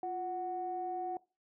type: tone pair together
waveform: sine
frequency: 349.9 / 740 Hz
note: F4 / F#5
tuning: +3 / 0 cents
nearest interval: octave + minor second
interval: 1297 cents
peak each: -40 / -35 dBFS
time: 0.03-1.17 s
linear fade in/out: 2 ms
effects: noise-tail reverb RT60 0.3 s tail -22 dB re dry + tanh soft clip ceiling -27 dBFS